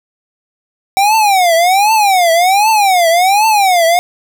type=tone with vibrato; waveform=square; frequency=764 Hz; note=G5; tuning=45 cents flat; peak=-8 dBFS; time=0.97-3.99 s; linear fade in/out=0 ms; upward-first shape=triangle; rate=1.3 Hz; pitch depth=280 cents each way; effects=none